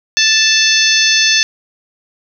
harmonic tone, 880 Hz, A5, in tune, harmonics 2 / 3 / 4 / 5 / 6 / 7, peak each -16 / -16 / -16 / -16 / -16 / -16 dBFS, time 0.17-1.43 s, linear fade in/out 0 ms, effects none

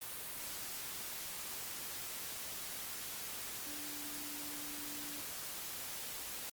sine tone in noise, 293.7 Hz, D4, in tune, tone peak -51 dBFS, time 3.66-5.21 s, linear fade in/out 10 ms, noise white, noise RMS -44 dBFS, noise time 0.01-6.5 s, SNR -10 dB, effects Opus 32 kbps

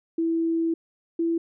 sine tone pair in turn, 329.6 / 333.2 Hz, E4 / E4, 0 / +19 cents, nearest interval unison, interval 19 cents, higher second, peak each -21 dBFS, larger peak neither, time 0.18-0.74 / 1.19-1.38 s, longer first, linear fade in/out 5 ms, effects none

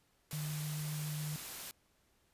sine tone in noise, 151.2 Hz, D#3, 49 cents flat, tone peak -37 dBFS, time 0.33-1.36 s, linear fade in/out 0 ms, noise white, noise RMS -45 dBFS, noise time 0.31-1.71 s, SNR +5 dB, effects pink hiss -73 dBFS RMS until 2.33 s + resampled to 32000 Hz

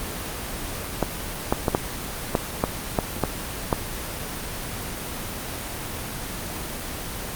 clicks, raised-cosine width 1 ms, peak -4 dBFS, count 9, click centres 1.027 / 1.525 / 1.682 / 1.749 / 2.352 / 2.639 / 2.988 / 3.237 / 3.728 s, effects pink hiss -31 dBFS RMS until 7.35 s + Opus 24 kbps

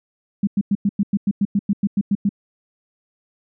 sine tone bursts, 201.2 Hz, G3, 45 cents sharp, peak -14 dBFS, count 14, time 0.43-2.292 s, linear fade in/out 5 ms, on 42 ms, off 98 ms, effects none

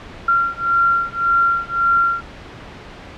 sine beating tone pair, 1376 / 1377.8 Hz, F6 / F6, -26 / -24 cents, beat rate 1.8 Hz, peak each -17 dBFS, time 0.28-2.21 s, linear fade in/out 5 ms, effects pink hiss -36 dBFS RMS until 3.17 s + low-pass 3000 Hz 12 dB/octave

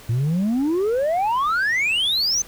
sine exponential sweep, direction up, 110.8 to 6300 Hz, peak -15 dBFS, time 0.09-2.42 s, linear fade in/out 5 ms, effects tanh soft clip ceiling -17 dBFS + pink hiss -44 dBFS RMS until 2.47 s

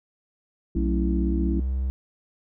sine chord, F# minor seventh, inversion none, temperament equal with one note detuned, 185 / 221.5 / 277.2 / 329.6 Hz, F#3 / A3 / C#4 / E4, 0 / +12 / 0 / 0 cents, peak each -28 / -32 / -31 / -28 dBFS, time 0.75-1.6 s, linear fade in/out 5 ms
triangle tone with pitch glide, 60.6 to 65.33 Hz, B1 to C2, -32 to -2 cents, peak -21 dBFS, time 0.76-1.9 s, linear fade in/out 0 ms, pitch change +130 cents, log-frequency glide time 0.9-1.73 s
effects none

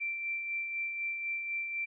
sine tone with tremolo, 2349 Hz, D7, in tune, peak -31 dBFS, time 0-1.86 s, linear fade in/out 20 ms, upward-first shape sine, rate 4 Hz, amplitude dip 40%, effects none

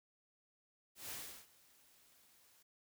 white noise with ADSR envelope, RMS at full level -45 dBFS, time 0.95-2.63 s, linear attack 150 ms, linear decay 360 ms, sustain -23 dB, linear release 10 ms, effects none

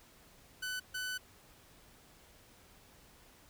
sawtooth tone bursts at uneven times, 1500 Hz, F#6, 23 cents sharp, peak -33 dBFS, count 2, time 0.62-0.8 / 0.94-1.18 s, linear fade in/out 10 ms, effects pink hiss -61 dBFS RMS until 3.49 s

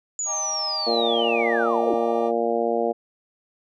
sine linear sweep, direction down, 6990 to 246.9 Hz, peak -24 dBFS, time 0.19-1.94 s, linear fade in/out 2 ms
triangle chord, Eb major seventh, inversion none, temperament equal with one note detuned, 622.3 / 801.4 / 932.3 / 1174.7 Hz, Eb5 / G5 / Bb5 / D6, 0 / +38 / 0 / 0 cents, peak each -33 / -32 / -37 / -34 dBFS, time 0.25-2.32 s, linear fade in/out 50 ms
harmonic tone, 116.54 Hz, A#2, in tune, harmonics 2 / 3 / 4 / 5 / 6 / 7, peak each -30 / -28 / -24 / -27 / -26 / -33 dBFS, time 0.86-2.93 s, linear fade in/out 20 ms
effects none

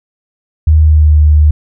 sine tone with pitch glide, 77.78 to 75.57 Hz, D#2 to D#2, 0 to -50 cents, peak -3 dBFS, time 0.67-1.51 s, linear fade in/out 5 ms, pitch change -50 cents, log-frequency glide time 0.79-1.18 s, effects none

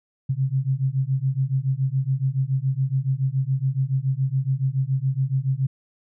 sine beating tone pair, 130 / 137.1 Hz, C3 / C#3, -11 / -19 cents, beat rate 7.1 Hz, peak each -23 / -23 dBFS, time 0.29-5.67 s, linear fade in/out 10 ms, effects none

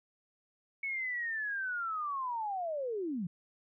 sine linear sweep, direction down, 2222 to 159.5 Hz, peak -33 dBFS, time 0.83-3.27 s, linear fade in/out 5 ms, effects none

